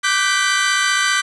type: chord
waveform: sawtooth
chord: G major seventh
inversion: second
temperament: equal with one note detuned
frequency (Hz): 1174.7 / 1512.8 / 1568 / 1975.5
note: D6 / F#6 / G6 / B6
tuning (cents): 0 / +38 / 0 / 0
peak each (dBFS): -17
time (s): 0.03-1.22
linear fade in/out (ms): 20
effects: resampled to 22050 Hz + 8-bit